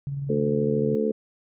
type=tone with tremolo; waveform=sine; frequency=140 Hz; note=C#3; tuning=18 cents sharp; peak=-26 dBFS; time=0.07-0.95 s; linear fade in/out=0 ms; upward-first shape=square; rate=20 Hz; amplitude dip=30%
type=harmonic tone; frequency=73.4 Hz; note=D2; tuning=in tune; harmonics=3 / 4 / 5 / 6 / 7; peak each=-26 / -32 / -33 / -24 / -31 dBFS; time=0.29-1.12 s; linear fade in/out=10 ms
effects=none